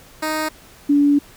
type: tone pair in turn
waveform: 10% pulse / sine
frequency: 311.1 / 287.4 Hz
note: D#4 / D4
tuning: 0 / -37 cents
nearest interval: minor second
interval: 137 cents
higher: first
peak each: -12 / -11 dBFS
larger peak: second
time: 0.22-0.49 / 0.89-1.19 s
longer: second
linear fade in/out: 10 ms
effects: pink hiss -46 dBFS RMS until 1.36 s